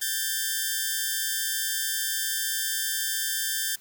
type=tone pair together; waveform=5% pulse; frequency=1578.6 / 1769 Hz; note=G6 / A6; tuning=+12 / +9 cents; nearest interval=major second; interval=197 cents; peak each=-18 dBFS; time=0.01-3.76 s; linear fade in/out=10 ms; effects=white hiss -55 dBFS RMS until 3.8 s